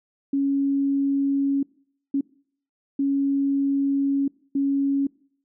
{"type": "tone bursts at uneven times", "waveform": "sine", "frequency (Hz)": 277.2, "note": "C#4", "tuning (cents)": 0, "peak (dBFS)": -19, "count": 4, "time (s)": [[0.33, 1.63], [2.14, 2.21], [2.99, 4.28], [4.55, 5.07]], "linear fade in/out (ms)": 5, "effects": ["noise-tail reverb RT60 0.6 s tail -24 dB re dry"]}